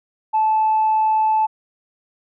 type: tone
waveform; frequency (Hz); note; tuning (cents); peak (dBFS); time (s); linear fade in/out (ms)
sine; 871; A5; -18; -13; 0.33-1.47; 20
effects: tanh soft clip ceiling -10 dBFS